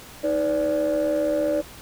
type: tone cluster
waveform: sine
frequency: 313.5 / 505 / 580 Hz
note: D#4 / B4 / D5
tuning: +13 / +39 / -22 cents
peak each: -24 / -27 / -20 dBFS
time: 0.23-1.62 s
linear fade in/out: 20 ms
effects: tanh soft clip ceiling -16 dBFS + pink hiss -43 dBFS RMS until 1.81 s